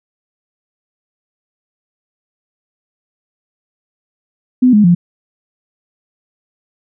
sine tone with pitch steps, 252.2 / 209.6 / 174.26 Hz, B3 / G#3 / F3, +36 / +16 / -4 cents, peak -5 dBFS, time 4.62-4.95 s, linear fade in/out 10 ms, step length 110 ms, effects none

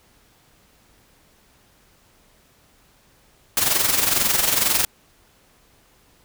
white noise with amplitude modulation, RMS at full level -17 dBFS, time 3.57-4.85 s, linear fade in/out 2 ms, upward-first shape sine, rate 22.1 Hz, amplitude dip 60%, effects pink hiss -57 dBFS RMS until 6.24 s

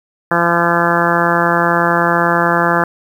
harmonic tone, 171 Hz, F3, 36 cents flat, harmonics 1 / 2 / 3 / 4 / 5 / 6 / 7 / 8 / 9 / 10, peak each -20 / -20 / -20 / -20 / -20 / -20 / -20 / -20 / -20 / -20 dBFS, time 0.31-2.84 s, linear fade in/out 2 ms, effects 7-bit

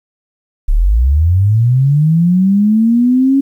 sine linear sweep, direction up, 31.2 to 277.1 Hz, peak -7 dBFS, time 0.68-3.41 s, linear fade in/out 10 ms, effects 8-bit

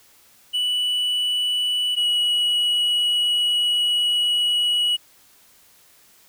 triangle tone pair in turn, 2960 / 2923 Hz, F#7 / F#7, 0 / -22 cents, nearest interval unison, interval 22 cents, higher first, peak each -18 / -16 dBFS, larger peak second, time 0.53-1.96 / 1.96-4.97 s, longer second, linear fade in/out 20 ms, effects white hiss -54 dBFS RMS until 6.28 s

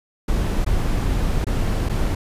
brown noise with dropouts, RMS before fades -20 dBFS, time 0.28-2.15 s, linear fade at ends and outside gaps 5 ms, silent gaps 0.647-0.663 / 1.445-1.467 / 1.889-1.895 s, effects resampled to 32000 Hz

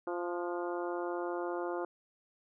harmonic tone with a mistuned harmonic, 174.61 Hz, F3, in tune, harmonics 2 / 3 / 4 / 5 / 6 / 7 / 8, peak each -36 / -40 / -42 / -44 / -46 / -47 / -48 dBFS, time 0.07-1.85 s, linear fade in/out 2 ms, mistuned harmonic 8, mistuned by +29 cents, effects none

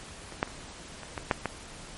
clicks, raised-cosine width 0.5 ms, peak -28 / -9 / -30 / -24 / -17 / -7 / -13 dBFS, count 7, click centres 0.323 / 0.429 / 0.476 / 1.033 / 1.178 / 1.312 / 1.457 s, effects pink hiss -45 dBFS RMS until 1.97 s + MP3 48 kbps

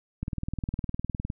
click train, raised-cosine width 5 ms, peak -18 dBFS, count 22, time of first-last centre 0.23-1.301 s, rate 19.6 Hz, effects none

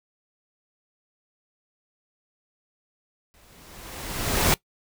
pink noise with exponential growth, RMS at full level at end -18 dBFS, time 3.34-4.54 s, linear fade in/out 0 ms, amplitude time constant 260 ms, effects noise-tail reverb RT60 0.1 s tail -21 dB re dry

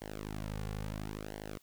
sawtooth tone with flanger, 52.2 Hz, G#1, 10 cents sharp, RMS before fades -41 dBFS, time 0.01-1.58 s, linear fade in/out 10 ms, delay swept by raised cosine 0.79 to 3.19 ms, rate 0.73 Hz, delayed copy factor -0.95, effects white hiss -68 dBFS RMS until 1.62 s

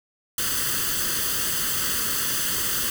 white noise with comb filter, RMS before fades -25 dBFS, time 0.38-2.9 s, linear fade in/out 2 ms, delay 0.64 ms, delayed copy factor +0.75, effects none

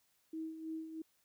sine tone with tremolo, 320 Hz, D#4, 49 cents sharp, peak -38 dBFS, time 0.33-1.02 s, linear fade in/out 5 ms, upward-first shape sine, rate 3.1 Hz, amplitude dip 60%, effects white hiss -75 dBFS RMS until 1.24 s

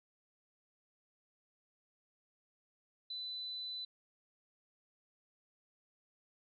sine tone, 4000 Hz, B7, 21 cents sharp, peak -40 dBFS, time 3.1-3.85 s, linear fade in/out 5 ms, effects none

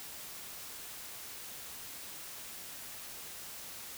silence, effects white hiss -46 dBFS RMS until 3.97 s

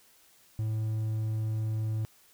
triangle tone, 109.4 Hz, A2, 9 cents flat, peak -26 dBFS, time 0.59-2.05 s, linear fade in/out 0 ms, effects white hiss -61 dBFS RMS until 2.33 s

